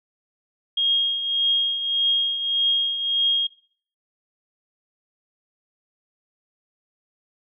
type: tone with tremolo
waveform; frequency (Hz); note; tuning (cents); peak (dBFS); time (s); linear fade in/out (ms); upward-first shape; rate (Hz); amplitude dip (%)
sine; 3254; G#7; -36; -16; 0.77-3.47; 5; triangle; 1.7; 65
effects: noise-tail reverb RT60 0.5 s tail -19 dB re dry